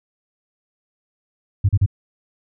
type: tone bursts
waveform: sine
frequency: 98.7 Hz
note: G2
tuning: 12 cents sharp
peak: -10 dBFS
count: 3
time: 1.64-1.862 s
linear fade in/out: 10 ms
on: 50 ms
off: 36 ms
effects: tanh soft clip ceiling -7 dBFS